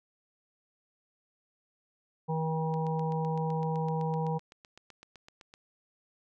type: harmonic tone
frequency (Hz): 159.9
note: D#3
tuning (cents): +48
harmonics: 1 / 3 / 5 / 6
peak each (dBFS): -30 / -35 / -37 / -38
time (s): 2.28-4.39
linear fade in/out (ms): 20
type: click train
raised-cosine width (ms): 0.2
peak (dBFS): -33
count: 23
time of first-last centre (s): 2.74-5.539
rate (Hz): 7.86
effects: none